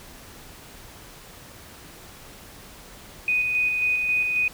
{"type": "tone with tremolo", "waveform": "sine", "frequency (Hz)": 2489, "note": "D#7", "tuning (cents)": 0, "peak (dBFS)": -19, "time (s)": [3.28, 4.48], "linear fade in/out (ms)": 2, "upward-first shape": "square", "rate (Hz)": 3.7, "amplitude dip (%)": 30, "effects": ["pink hiss -45 dBFS RMS until 4.53 s"]}